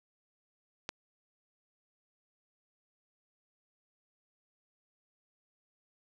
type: click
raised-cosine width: 0.2 ms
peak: -18 dBFS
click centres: 0.891 s
effects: none